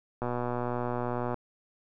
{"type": "click train", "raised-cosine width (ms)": 1, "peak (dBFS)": -18, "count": 138, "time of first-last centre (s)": [0.22, 1.343], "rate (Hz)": 122, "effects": []}